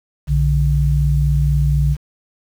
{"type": "tone pair together", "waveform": "sine", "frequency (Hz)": [61, 145.08], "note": ["B1", "D3"], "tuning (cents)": [-21, -21], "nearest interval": "octave + minor third", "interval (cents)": 1500, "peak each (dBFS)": -15, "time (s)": [0.27, 1.97], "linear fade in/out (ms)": 50, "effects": ["7-bit"]}